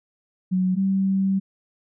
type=tone pair in turn; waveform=sine; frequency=185 / 193 Hz; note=F#3 / G3; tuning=0 / -27 cents; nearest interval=minor second; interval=73 cents; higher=second; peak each=-18 dBFS; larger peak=neither; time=0.51-0.76 / 0.76-1.4 s; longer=second; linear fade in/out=20 ms; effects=none